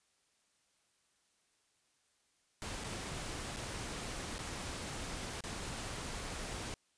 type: noise with dropouts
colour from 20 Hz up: pink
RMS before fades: -42 dBFS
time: 2.62-6.74 s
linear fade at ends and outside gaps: 0 ms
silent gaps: 2.838-2.843 / 3.562-3.569 / 4.382-4.39 / 5.406-5.438 s
effects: white hiss -75 dBFS RMS until 6.97 s + resampled to 22050 Hz